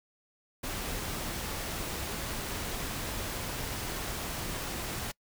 pink noise, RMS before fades -36 dBFS, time 0.63-5.12 s, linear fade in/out 10 ms, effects noise-tail reverb RT60 0.1 s tail -25 dB re dry

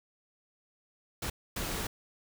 pink noise bursts at uneven times, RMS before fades -35 dBFS, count 2, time 1.22-1.3 / 1.56-1.87 s, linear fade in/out 5 ms, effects none

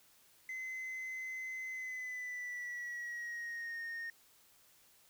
sine tone with pitch glide, 2047 to 1844.9 Hz, C7 to A#6, -38 to -18 cents, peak -37 dBFS, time 0.49-4.1 s, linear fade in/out 2 ms, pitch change -180 cents, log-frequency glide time 1.71-3.8 s, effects tanh soft clip ceiling -39 dBFS + white hiss -66 dBFS RMS until 5.09 s

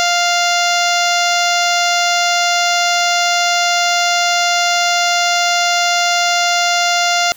harmonic tone with a mistuned harmonic, 698.5 Hz, F5, in tune, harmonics 1 / 2 / 3 / 4 / 5 / 6 / 7 / 8 / 9 / 10, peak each -16 / -19 / -21 / -22 / -23 / -24 / -24 / -25 / -26 / -26 dBFS, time 0-7.32 s, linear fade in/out 0 ms, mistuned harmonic 9, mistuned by -18 cents, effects white hiss -41 dBFS RMS until 7.36 s

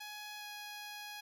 10% pulse tone with pitch glide, 838 to 831.7 Hz, G#5 to G#5, +15 to +2 cents, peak -36 dBFS, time 0-1.21 s, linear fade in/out 10 ms, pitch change -13 cents, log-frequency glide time 0.38-0.44 s, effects none

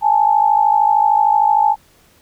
sine tone pair together, 826 / 879.2 Hz, G#5 / A5, -10 / -2 cents, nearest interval minor second, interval 108 cents, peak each -13 dBFS, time 0.01-1.76 s, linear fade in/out 50 ms, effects pink hiss -52 dBFS RMS until 2.21 s

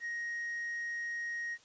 sine tone with hard clipping, 1877 Hz, A#6, 11 cents sharp, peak -36 dBFS, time 0-1.58 s, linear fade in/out 50 ms, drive 2 dB, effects white hiss -62 dBFS RMS until 1.64 s + resampled to 16000 Hz

